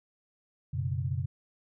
sine chord, F# suspended fourth, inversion none, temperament equal, 92.5 / 123.47 / 138.59 Hz, F#2 / B2 / C#3, 0 / 0 / 0 cents, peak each -33 dBFS, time 0.73-1.26 s, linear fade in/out 10 ms, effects none

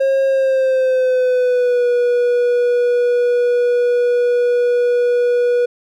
triangle tone with pitch glide, 539 to 485.8 Hz, C#5 to B4, -49 to -29 cents, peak -10 dBFS, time 0-5.66 s, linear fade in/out 10 ms, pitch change -180 cents, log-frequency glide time 0.26-1.87 s, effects none

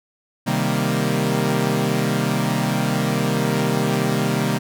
sawtooth chord, C minor seventh, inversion none, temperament equal, 130.81 / 155.56 / 196 / 233.1 Hz, C3 / Eb3 / G3 / Bb3, 0 / 0 / 0 / 0 cents, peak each -20 dBFS, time 0.46-4.59 s, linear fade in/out 20 ms, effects none

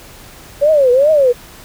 sine tone with vibrato, 554.4 Hz, C#5, in tune, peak -7 dBFS, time 0.61-1.33 s, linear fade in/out 20 ms, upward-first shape triangle, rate 2.5 Hz, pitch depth 250 cents each way, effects pink hiss -38 dBFS RMS until 1.64 s

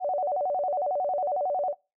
sine tone with vibrato, 656 Hz, E5, 9 cents flat, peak -24 dBFS, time 0-1.75 s, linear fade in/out 50 ms, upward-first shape square, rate 11 Hz, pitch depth 210 cents each way, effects noise-tail reverb RT60 0.3 s tail -25 dB re dry

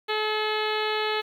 harmonic tone, 429.3 Hz, A4, 43 cents flat, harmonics 1 / 2 / 3 / 4 / 5 / 6 / 7 / 8 / 9 / 10, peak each -28 / -31 / -33 / -34 / -35 / -36 / -36 / -37 / -38 / -38 dBFS, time 0.08-1.22 s, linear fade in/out 20 ms, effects 9-bit

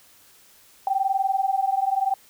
sine tone pair together, 767 / 787.7 Hz, G5 / G5, -38 / +8 cents, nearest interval unison, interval 46 cents, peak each -23 dBFS, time 0.87-2.14 s, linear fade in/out 2 ms, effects white hiss -54 dBFS RMS until 2.29 s

